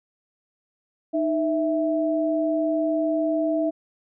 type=tone pair together; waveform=sine; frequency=310 / 656.9 Hz; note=D#4 / E5; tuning=-6 / -6 cents; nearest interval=octave + minor second; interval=1300 cents; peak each=-23 dBFS; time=1.13-3.71 s; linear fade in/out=20 ms; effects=none